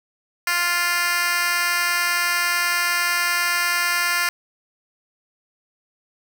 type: tone with high-pass filter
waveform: 10% pulse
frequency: 349.2 Hz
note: F4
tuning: in tune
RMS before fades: -21 dBFS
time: 0.47-4.29 s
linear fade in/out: 2 ms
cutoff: 1600 Hz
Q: 0.98
effects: none